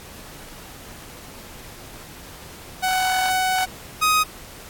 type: tone pair in turn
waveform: sawtooth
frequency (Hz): 747 / 1253.4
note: F#5 / D#6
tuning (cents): +16 / +12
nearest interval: major sixth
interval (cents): 896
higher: second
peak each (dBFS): -15 / -12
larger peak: second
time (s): 2.82-3.66 / 4.01-4.24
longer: first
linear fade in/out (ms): 20
effects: pink hiss -41 dBFS RMS until 4.69 s + AAC 64 kbps

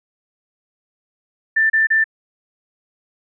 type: tone bursts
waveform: sine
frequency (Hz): 1776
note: A6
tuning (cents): +16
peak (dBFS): -12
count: 3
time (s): 1.56-2.042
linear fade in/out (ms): 10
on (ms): 140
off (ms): 31
effects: none

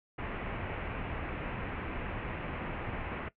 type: low-pass noise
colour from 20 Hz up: pink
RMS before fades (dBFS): -38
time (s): 0.18-3.29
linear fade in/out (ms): 10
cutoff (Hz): 2700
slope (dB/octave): 48
effects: noise-tail reverb RT60 0.1 s tail -18 dB re dry

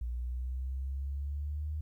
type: exponential sweep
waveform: sine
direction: up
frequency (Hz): 58.9 to 77.1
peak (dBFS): -33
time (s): 0.01-1.81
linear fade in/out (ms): 5
effects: 12-bit

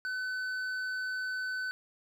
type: tone with hard clipping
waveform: sine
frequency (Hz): 1511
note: F#6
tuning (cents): +36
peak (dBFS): -34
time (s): 0.05-1.71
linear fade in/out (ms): 0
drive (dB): 6
effects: none

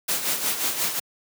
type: noise with tremolo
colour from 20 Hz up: white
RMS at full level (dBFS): -23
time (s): 0.08-1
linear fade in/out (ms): 10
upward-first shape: sine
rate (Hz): 5.6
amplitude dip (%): 60
effects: high-pass 150 Hz 12 dB/octave

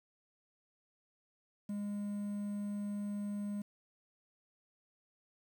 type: tone with quantisation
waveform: triangle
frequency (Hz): 204.9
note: G#3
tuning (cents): -23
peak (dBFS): -34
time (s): 1.69-3.62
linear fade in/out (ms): 5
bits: 10
effects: none

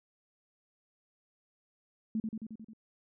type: tone with echo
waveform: sine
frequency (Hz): 220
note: A3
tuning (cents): 0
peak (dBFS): -29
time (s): 2.15-2.2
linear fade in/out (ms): 2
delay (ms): 89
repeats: 6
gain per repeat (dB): -3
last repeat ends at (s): 2.734
effects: none

